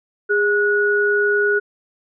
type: tone pair together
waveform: sine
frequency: 410 / 1461.1 Hz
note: G#4 / F#6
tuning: -22 / -22 cents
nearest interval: octave + minor seventh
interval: 2200 cents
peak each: -17 dBFS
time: 0.29-1.6 s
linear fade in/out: 20 ms
effects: none